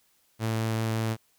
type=tone; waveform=sawtooth; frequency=111.8 Hz; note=A2; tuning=28 cents sharp; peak=-22 dBFS; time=0.39-1.17 s; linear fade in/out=50 ms; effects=white hiss -67 dBFS RMS until 1.38 s